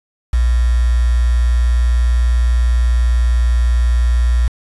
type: tone with quantisation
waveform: sine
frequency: 59.8 Hz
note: A#1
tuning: 45 cents sharp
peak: -10 dBFS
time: 0.33-4.48 s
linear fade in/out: 5 ms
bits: 5
effects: resampled to 24000 Hz